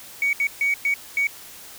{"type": "tone bursts at uneven times", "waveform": "triangle", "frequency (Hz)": 2248, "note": "C#7", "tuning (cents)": 24, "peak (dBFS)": -15, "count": 5, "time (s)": [[0.22, 0.33], [0.4, 0.47], [0.61, 0.74], [0.85, 0.94], [1.17, 1.27]], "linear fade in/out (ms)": 2, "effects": ["tanh soft clip ceiling -15 dBFS", "white hiss -42 dBFS RMS until 1.78 s"]}